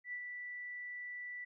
sine tone with ADSR envelope, 1968 Hz, B6, 7 cents flat, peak -38 dBFS, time 0.04-1.45 s, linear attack 86 ms, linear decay 74 ms, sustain -4 dB, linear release 12 ms, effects none

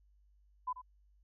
sine tone with echo, 1005 Hz, B5, 30 cents sharp, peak -33 dBFS, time 0.67-0.73 s, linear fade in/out 10 ms, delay 88 ms, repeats 1, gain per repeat -12 dB, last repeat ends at 0.818 s, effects added 50 Hz sine -64 dBFS peak until 1.23 s

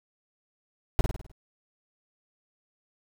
brown noise with echo, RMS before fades -19 dBFS, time 0.99-1.01 s, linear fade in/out 0 ms, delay 51 ms, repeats 6, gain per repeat -5 dB, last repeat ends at 1.316 s, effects none

